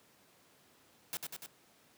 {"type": "noise with echo", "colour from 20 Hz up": "white", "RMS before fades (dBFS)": -38, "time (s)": [1.13, 1.17], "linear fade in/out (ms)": 0, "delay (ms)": 97, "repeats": 3, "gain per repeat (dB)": -3, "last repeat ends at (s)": 1.461, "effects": ["pink hiss -65 dBFS RMS until 1.97 s", "high-pass 150 Hz 12 dB/octave"]}